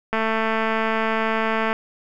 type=click train; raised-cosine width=0.5 ms; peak=-8 dBFS; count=356; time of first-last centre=0.13-1.729 s; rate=222 Hz; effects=none